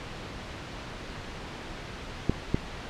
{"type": "clicks", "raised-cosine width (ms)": 3, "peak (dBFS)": [-9, -10], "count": 2, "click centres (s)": [2.296, 2.545], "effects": ["pink hiss -39 dBFS RMS until 2.89 s", "low-pass 4000 Hz 12 dB/octave"]}